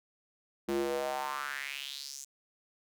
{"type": "tone with high-pass filter sweep", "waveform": "square", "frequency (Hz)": 69.3, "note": "C#2", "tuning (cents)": 0, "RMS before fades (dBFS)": -36, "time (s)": [0.68, 2.25], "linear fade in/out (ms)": 10, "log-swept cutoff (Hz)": [280, 7100], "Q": 4.1, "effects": []}